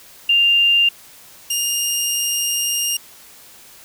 sine / 15% pulse tone pair in turn, 2794 / 2822 Hz, F7 / F7, 0 / +17 cents, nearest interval unison, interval 17 cents, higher second, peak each -11 dBFS, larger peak neither, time 0.29-0.89 / 1.5-2.97 s, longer second, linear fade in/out 5 ms, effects white hiss -44 dBFS RMS until 3.84 s

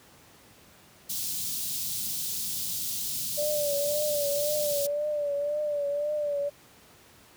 white band-stop noise, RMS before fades -32 dBFS, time 1.09-4.87 s, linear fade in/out 10 ms, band 220 to 3500 Hz, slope 24 dB/octave
sine tone with vibrato, 585 Hz, D5, 7 cents flat, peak -26 dBFS, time 3.37-6.5 s, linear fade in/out 20 ms, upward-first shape triangle, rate 1.9 Hz, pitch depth 58 cents each way
effects pink hiss -55 dBFS RMS until 7.36 s + high-pass 80 Hz 12 dB/octave

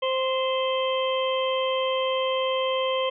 harmonic tone with a mistuned harmonic, 523.3 Hz, C5, in tune, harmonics 1 / 2 / 4 / 5 / 6, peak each -24 / -29 / -37 / -37 / -31 dBFS, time 0.02-3.1 s, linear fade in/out 10 ms, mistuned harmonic 4, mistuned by -24 cents, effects none

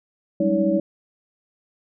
sine tone cluster, 189.1 / 203.4 / 282.3 / 319.8 / 566 Hz, F#3 / G#3 / C#4 / D#4 / C#5, +38 / -36 / +32 / +48 / +36 cents, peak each -25 / -24 / -30 / -21 / -22 dBFS, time 0.4-0.8 s, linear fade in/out 5 ms, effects none

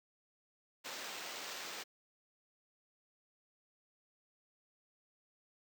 violet noise with sample-and-hold, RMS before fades -45 dBFS, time 0.84-1.84 s, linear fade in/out 20 ms, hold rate 11025 Hz, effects high-pass 300 Hz 12 dB/octave

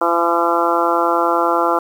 harmonic tone, 170 Hz, F3, 46 cents flat, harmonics 2 / 3 / 4 / 5 / 6 / 7 / 8, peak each -21 / -21 / -21 / -21 / -21 / -21 / -21 dBFS, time 0.01-1.79 s, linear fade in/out 5 ms, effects 7-bit

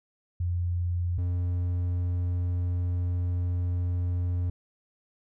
sine / triangle tone pair in turn, 87.8 / 88.62 Hz, F2 / F2, +10 / +26 cents, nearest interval unison, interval 16 cents, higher second, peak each -25 / -23 dBFS, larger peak second, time 0.4-1.18 / 1.18-4.5 s, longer second, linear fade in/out 5 ms, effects none

